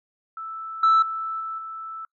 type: tone with level steps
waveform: sine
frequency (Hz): 1318.5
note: E6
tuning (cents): 0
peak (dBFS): -31 / -12 / -26 / -28 / -32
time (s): 0.37-2.05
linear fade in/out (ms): 2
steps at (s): 0.83 / 1.02 / 1.4 / 1.58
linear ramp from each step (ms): 5
effects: noise-tail reverb RT60 0.1 s tail -25 dB re dry + tanh soft clip ceiling -12 dBFS